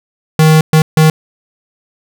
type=tone bursts at uneven times; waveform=square; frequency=156.9 Hz; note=D#3; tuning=15 cents sharp; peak=-5 dBFS; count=3; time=0.39-0.61 / 0.73-0.82 / 0.97-1.1 s; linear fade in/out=2 ms; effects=none